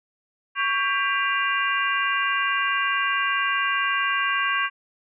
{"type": "harmonic tone with a mistuned harmonic", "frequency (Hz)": 397.8, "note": "G4", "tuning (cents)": 25, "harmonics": [3, 4, 5, 6, 7], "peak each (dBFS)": [-25, -25, -30, -31, -28], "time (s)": [0.55, 4.7], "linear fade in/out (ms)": 50, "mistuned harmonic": 3, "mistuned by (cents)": -110, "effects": []}